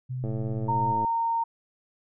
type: tone with pitch glide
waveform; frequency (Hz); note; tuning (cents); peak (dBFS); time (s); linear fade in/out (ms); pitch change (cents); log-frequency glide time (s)
sine; 127.6 to 124.4; C3 to B2; -43 to +13; -29; 0.09-0.94; 20; -44; 0.52-0.59
type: click train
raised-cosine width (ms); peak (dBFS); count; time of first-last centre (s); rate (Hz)
2; -22; 89; 0.24-1.047; 109
type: tone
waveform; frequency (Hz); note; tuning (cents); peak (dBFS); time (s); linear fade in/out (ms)
sine; 920; A#5; -23; -23; 0.68-1.44; 10
effects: none